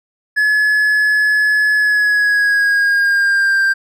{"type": "tone with pitch glide", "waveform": "triangle", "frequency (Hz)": [1705, 1581.7], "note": ["G#6", "G6"], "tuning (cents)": [45, 15], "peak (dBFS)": -9, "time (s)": [0.36, 3.74], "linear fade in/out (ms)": 20, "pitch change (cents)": -130, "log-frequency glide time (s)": [1.76, 3.61], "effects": []}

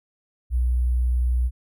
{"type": "tone with sample-and-hold", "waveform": "sine", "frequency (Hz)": 61.4, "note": "B1", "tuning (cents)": -9, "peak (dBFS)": -18, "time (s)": [0.5, 1.51], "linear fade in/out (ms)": 50, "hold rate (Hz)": 11025, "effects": []}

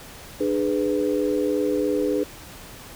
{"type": "chord", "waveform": "sine", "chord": "G# diminished", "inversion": "second", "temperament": "just", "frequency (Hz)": [299, 415.3, 498.4], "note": ["D4", "G#4", "B4"], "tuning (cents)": [31, 0, 16], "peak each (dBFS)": [-24, -24, -25], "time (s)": [0.4, 2.24], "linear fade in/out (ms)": 10, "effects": ["pink hiss -42 dBFS RMS until 2.95 s"]}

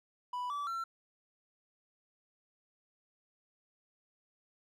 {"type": "tone with pitch steps", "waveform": "triangle", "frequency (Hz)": [987.8, 1154.5, 1349.4], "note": ["B5", "D6", "E6"], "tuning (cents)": [0, -30, 40], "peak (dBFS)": -33, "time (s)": [0.33, 0.84], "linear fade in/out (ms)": 5, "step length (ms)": 170, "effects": []}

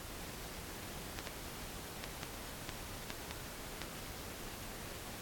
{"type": "clicks", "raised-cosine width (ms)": 0.2, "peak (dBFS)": -22, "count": 8, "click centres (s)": [1.189, 1.272, 2.04, 2.232, 2.692, 3.104, 3.31, 3.817], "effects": ["pink hiss -47 dBFS RMS until 5.21 s", "AAC 64 kbps"]}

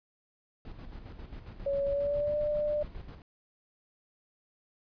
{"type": "noise with tremolo", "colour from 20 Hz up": "brown", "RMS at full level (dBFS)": -42, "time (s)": [0.65, 3.22], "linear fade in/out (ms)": 2, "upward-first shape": "square", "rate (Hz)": 7.4, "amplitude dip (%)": 50}
{"type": "tone with pitch glide", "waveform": "sine", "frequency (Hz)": [559, 595.7], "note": ["C#5", "D5"], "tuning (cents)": [14, 24], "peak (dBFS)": -27, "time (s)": [1.66, 2.83], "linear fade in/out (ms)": 5, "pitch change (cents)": 110, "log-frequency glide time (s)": [1.86, 2.36]}
{"effects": ["resampled to 11025 Hz"]}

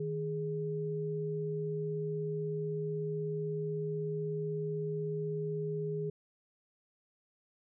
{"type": "tone pair together", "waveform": "sine", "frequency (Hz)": [156.19, 415.3], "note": ["D#3", "G#4"], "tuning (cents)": [7, 0], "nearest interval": "octave + perfect fourth", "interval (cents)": 1693, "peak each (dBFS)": [-36, -35], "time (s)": [0, 6.1], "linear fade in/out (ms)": 5, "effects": []}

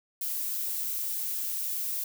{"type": "noise", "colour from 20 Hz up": "violet", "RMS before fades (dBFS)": -32, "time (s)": [0.21, 2.04], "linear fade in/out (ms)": 5, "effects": []}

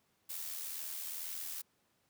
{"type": "noise with amplitude modulation", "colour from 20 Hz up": "blue", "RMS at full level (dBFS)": -40, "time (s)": [0.29, 1.62], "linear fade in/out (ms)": 10, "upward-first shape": "sine", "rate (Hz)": 82.1, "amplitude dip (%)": 45, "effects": ["pink hiss -75 dBFS RMS until 2.09 s", "high-pass 100 Hz 12 dB/octave"]}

